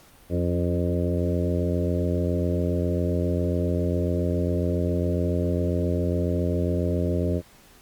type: harmonic tone with a mistuned harmonic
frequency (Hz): 87.31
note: F2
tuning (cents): 0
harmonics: 1 / 2 / 3 / 4 / 5 / 6 / 7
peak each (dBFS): -25 / -28 / -30 / -31 / -32 / -33 / -33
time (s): 0.29-7.42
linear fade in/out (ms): 50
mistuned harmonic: 3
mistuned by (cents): +36
effects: pink hiss -53 dBFS RMS until 7.81 s + Opus 48 kbps